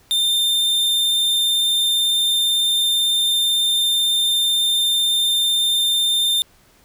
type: tone with vibrato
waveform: 45% pulse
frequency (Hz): 3602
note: A7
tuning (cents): +40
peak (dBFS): -15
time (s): 0.11-6.42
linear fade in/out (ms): 0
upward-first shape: square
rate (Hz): 18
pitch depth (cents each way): 8
effects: pink hiss -54 dBFS RMS until 6.84 s